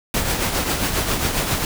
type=noise with tremolo; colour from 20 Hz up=pink; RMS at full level=-19 dBFS; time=0.14-1.65 s; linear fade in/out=2 ms; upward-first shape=triangle; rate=7.4 Hz; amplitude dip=55%; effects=none